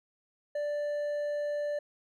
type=tone with hard clipping; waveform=triangle; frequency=587.3 Hz; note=D5; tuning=in tune; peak=-31 dBFS; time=0.55-1.79 s; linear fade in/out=5 ms; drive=7 dB; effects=none